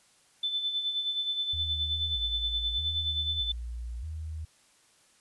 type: tone with tremolo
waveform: sine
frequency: 3520 Hz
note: A7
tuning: in tune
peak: -26 dBFS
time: 0.43-3.52 s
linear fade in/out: 5 ms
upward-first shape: sine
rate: 9.5 Hz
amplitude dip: 55%
type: tone with vibrato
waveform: sine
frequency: 68.2 Hz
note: C#2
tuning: 28 cents flat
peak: -34 dBFS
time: 1.53-4.45 s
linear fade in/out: 5 ms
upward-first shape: square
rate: 0.8 Hz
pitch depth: 250 cents each way
effects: white hiss -63 dBFS RMS until 5.2 s + resampled to 24000 Hz